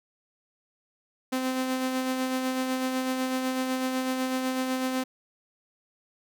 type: tone with tremolo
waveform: sawtooth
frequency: 258.7 Hz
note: C4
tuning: 19 cents flat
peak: -21 dBFS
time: 1.32-5.04 s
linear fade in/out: 10 ms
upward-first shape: sine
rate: 8 Hz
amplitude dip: 35%
effects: none